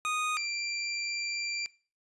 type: tone pair in turn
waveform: 25% pulse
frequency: 1240 / 2363 Hz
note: D#6 / D7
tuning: -6 / +10 cents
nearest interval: major seventh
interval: 1116 cents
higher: second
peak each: -25 / -27 dBFS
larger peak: first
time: 0.05-0.37 / 0.37-1.66 s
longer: second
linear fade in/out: 0 ms
effects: noise-tail reverb RT60 0.4 s tail -22 dB re dry + resampled to 24000 Hz